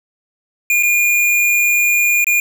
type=tone with dropouts; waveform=square; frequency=2423 Hz; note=D#7; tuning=47 cents flat; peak=-12 dBFS; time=0.7-2.4 s; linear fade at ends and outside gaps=2 ms; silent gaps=0.827-0.832 / 2.244-2.268 s; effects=9-bit